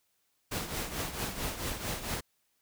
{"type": "noise with tremolo", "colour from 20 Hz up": "pink", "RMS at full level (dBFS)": -33, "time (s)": [0.51, 2.21], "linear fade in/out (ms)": 10, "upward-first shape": "triangle", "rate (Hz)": 4.5, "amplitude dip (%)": 70, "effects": ["white hiss -75 dBFS RMS until 2.61 s"]}